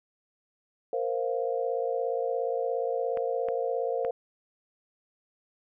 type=chord; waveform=sine; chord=Bb suspended second; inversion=none; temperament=equal; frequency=466.2 / 523.3 / 698.5 Hz; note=Bb4 / C5 / F5; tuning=0 / 0 / 0 cents; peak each=-30 / -30 / -34 dBFS; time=0.93-4.11 s; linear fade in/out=2 ms
type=clicks; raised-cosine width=0.5 ms; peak=-25 dBFS; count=3; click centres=3.173 / 3.486 / 4.049 s
effects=none